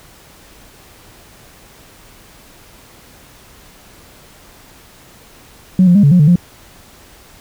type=tone with pitch steps; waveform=sine; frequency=185.3 / 176.3 / 203.4 / 142.3 / 179 / 148.1 / 175.5 Hz; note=F#3 / F3 / G#3 / C#3 / F3 / D3 / F3; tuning=+3 / +17 / -36 / +46 / +43 / +15 / +9 cents; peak=-4 dBFS; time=5.79-6.357 s; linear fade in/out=2 ms; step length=81 ms; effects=tanh soft clip ceiling -1 dBFS + pink hiss -43 dBFS RMS until 7.4 s